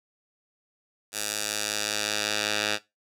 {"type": "tone with band-pass filter sweep", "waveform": "10% pulse", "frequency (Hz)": 105.3, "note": "G#2", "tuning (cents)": 24, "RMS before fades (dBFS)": -29, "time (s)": [1.12, 2.79], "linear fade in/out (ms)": 50, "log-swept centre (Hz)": [8500, 3400], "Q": 0.86, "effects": ["noise-tail reverb RT60 0.2 s tail -18 dB re dry"]}